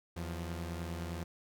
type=tone pair together; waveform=sawtooth; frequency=82.9 / 175.66 Hz; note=E2 / F3; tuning=+10 / +10 cents; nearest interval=octave + minor second; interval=1300 cents; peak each=-35 / -39 dBFS; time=0.16-1.24 s; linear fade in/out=10 ms; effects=none